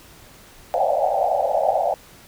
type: band-pass noise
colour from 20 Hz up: white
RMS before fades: -20 dBFS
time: 0.74-1.94 s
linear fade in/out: 0 ms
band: 530 to 810 Hz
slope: 96 dB/octave
effects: pink hiss -47 dBFS RMS until 2.27 s